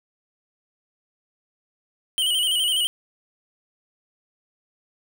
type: tone with vibrato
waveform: square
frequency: 3024 Hz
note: F#7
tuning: 37 cents sharp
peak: -20 dBFS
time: 2.18-2.87 s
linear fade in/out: 0 ms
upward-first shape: square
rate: 12 Hz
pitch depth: 56 cents each way
effects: none